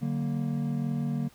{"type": "chord", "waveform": "triangle", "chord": "D augmented", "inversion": "none", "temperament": "equal with one note detuned", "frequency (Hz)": [146.83, 188.78, 233.1], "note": ["D3", "F#3", "A#3"], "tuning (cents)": [0, 35, 0], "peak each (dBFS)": [-28, -33, -29], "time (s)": [0.01, 1.29], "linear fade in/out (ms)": 20, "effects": ["pink hiss -58 dBFS RMS until 1.34 s"]}